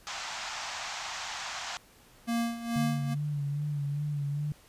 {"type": "band-pass noise", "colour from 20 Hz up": "pink", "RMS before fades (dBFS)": -38, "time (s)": [0.07, 1.77], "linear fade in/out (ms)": 0, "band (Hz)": [690, 7300], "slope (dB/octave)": 48}
{"type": "tone with tremolo", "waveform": "square", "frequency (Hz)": 233.1, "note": "A#3", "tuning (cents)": 0, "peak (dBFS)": -27, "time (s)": [2.27, 3.15], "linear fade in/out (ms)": 20, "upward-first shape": "sine", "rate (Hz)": 2.3, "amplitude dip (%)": 75}
{"type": "tone with vibrato", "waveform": "sine", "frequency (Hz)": 145.2, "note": "D3", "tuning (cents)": -19, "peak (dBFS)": -29, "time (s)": [2.76, 4.52], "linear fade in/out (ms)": 0, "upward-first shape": "sine", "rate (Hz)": 2.5, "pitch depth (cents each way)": 42}
{"effects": ["pink hiss -58 dBFS RMS until 4.68 s", "resampled to 32000 Hz"]}